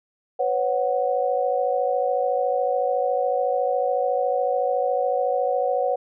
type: chord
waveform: sine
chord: B suspended second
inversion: none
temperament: equal with one note detuned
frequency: 500.5 / 554.4 / 740 Hz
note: B4 / C#5 / F#5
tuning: +23 / 0 / 0 cents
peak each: -24 / -24 / -24 dBFS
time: 0.39-5.96 s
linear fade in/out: 10 ms
effects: none